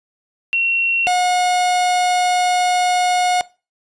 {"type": "tone pair in turn", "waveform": ["sine", "45% pulse"], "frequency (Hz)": [2729, 722.8], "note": ["F7", "F#5"], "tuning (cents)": [-41, -41], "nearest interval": "octave + major seventh", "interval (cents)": 2300, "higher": "first", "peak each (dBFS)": -14, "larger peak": "neither", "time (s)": [[0.53, 1.07], [1.07, 3.41]], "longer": "second", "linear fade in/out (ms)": 0, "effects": ["noise-tail reverb RT60 0.3 s tail -20 dB re dry", "resampled to 22050 Hz"]}